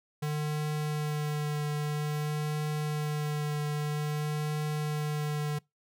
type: tone with vibrato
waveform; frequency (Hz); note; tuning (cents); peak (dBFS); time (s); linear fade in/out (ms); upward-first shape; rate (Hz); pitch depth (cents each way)
square; 150; D3; +37; -30; 0.22-5.59; 10; triangle; 0.51; 16
effects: noise-tail reverb RT60 0.2 s tail -24 dB re dry

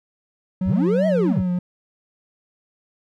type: tone with vibrato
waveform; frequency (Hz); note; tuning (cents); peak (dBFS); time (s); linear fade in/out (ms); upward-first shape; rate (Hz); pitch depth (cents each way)
triangle; 183.3; F#3; -16; -17; 0.61-1.59; 5; sine; 3; 51
type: linear two-way sweep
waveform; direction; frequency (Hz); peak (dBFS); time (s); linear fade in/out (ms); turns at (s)
triangle; up then down; 39.94 to 659.3 to 45.2; -16; 0.65-1.43; 50; 1.07
effects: none

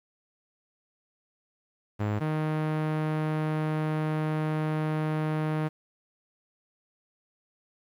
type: tone pair in turn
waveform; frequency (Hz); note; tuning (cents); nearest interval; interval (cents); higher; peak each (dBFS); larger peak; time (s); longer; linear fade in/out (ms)
sawtooth; 104.8 / 154.97; G#2 / D#3; +16 / -7; perfect fifth; 677; second; -22; neither; 1.99-2.2 / 2.2-5.69; second; 20
effects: low-pass 2000 Hz 12 dB/octave + 10-bit

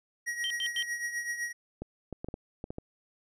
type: tone with tremolo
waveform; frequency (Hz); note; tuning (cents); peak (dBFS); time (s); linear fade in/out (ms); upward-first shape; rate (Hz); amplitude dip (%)
square; 1900; A#6; +33; -30; 0.26-1.53; 20; triangle; 7.9; 70
type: tone bursts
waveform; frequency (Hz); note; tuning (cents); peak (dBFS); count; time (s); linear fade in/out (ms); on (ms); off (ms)
sine; 3136; G7; 0; -30; 3; 0.44-0.825; 0; 63; 98
type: clicks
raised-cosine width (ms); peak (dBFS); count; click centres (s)
2; -24; 8; 1.82 / 2.127 / 2.245 / 2.286 / 2.341 / 2.641 / 2.705 / 2.784
effects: low-pass 11000 Hz 12 dB/octave

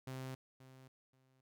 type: tone with echo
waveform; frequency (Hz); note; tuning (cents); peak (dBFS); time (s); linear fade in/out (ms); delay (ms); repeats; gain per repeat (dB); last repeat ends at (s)
sawtooth; 130.81; C3; 0; -39; 0.07-0.35; 5; 530; 2; -14; 1.41
effects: none

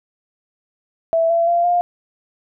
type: tone with pitch steps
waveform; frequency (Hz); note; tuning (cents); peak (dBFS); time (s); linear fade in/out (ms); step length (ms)
sine; 659.3 / 673.9 / 688.9 / 704.2; E5 / E5 / F5 / F5; 0 / +38 / -24 / +14; -13; 1.13-1.81; 0; 170
effects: none

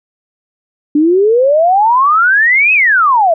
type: exponential two-way sweep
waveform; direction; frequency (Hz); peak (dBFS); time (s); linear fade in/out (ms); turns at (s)
sine; up then down; 288 to 2599 to 629; -6; 0.95-3.34; 5; 2.73
effects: none

